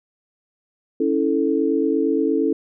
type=chord; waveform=sine; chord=A major; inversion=first; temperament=equal with one note detuned; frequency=277.2 / 325.8 / 440 Hz; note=C#4 / E4 / A4; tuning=0 / -20 / 0 cents; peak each=-21 / -21 / -21 dBFS; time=1-2.53 s; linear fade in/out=5 ms; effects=none